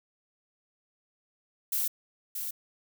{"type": "noise with echo", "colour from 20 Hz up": "violet", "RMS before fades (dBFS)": -29, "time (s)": [1.72, 1.88], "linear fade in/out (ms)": 5, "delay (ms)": 630, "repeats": 1, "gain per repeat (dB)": -6, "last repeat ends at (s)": 2.51, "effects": []}